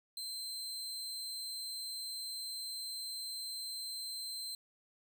sawtooth tone, 4110 Hz, C8, 32 cents flat, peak -37 dBFS, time 0.17-4.55 s, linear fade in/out 2 ms, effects none

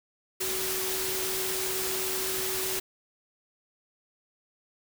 sine tone in noise, 377.3 Hz, F#4, 34 cents sharp, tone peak -35 dBFS, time 0.4-2.8 s, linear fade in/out 10 ms, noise white, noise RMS -31 dBFS, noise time 0.4-2.8 s, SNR -7 dB, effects none

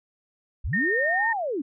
sine linear two-way sweep, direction up then down, 36.46 to 935 to 250.2 Hz, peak -25 dBFS, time 0.64-1.62 s, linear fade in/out 10 ms, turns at 1.3 s
sine tone, 1833 Hz, A#6, 30 cents flat, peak -22 dBFS, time 0.73-1.33 s, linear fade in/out 5 ms
effects none

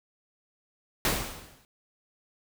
pink noise with exponential decay, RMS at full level -23 dBFS, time 1.05-1.65 s, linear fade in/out 1 ms, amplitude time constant 130 ms, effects none

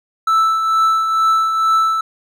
triangle tone with tremolo, 1318.5 Hz, E6, in tune, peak -8 dBFS, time 0.27-2.01 s, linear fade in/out 5 ms, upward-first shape triangle, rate 2.2 Hz, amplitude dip 50%, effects none

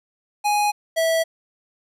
square tone pair in turn, 830.6 / 653.6 Hz, G#5 / E5, 0 / -15 cents, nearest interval major third, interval 415 cents, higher first, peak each -18 dBFS, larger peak neither, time 0.44-0.72 / 0.96-1.24 s, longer neither, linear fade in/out 20 ms, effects resampled to 32000 Hz + 9-bit

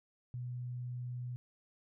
sine tone, 123.47 Hz, B2, in tune, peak -38 dBFS, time 0.34-1.36 s, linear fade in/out 0 ms, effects none

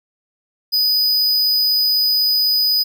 square tone, 4978 Hz, D#8, in tune, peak -14 dBFS, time 0.72-2.84 s, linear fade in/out 20 ms, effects none

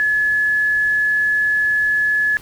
sine tone, 1708 Hz, G#6, 48 cents sharp, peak -14 dBFS, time 0-2.37 s, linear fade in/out 0 ms, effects pink hiss -42 dBFS RMS until 2.41 s

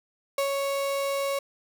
35% pulse tone with ADSR envelope, 554.4 Hz, C#5, in tune, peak -21 dBFS, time 0.38-1.39 s, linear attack 3 ms, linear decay 97 ms, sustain -3 dB, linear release 4 ms, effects none

